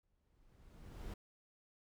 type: noise with exponential growth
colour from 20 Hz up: brown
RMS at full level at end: -43 dBFS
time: 0.03-1.14 s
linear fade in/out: 5 ms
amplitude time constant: 240 ms
effects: none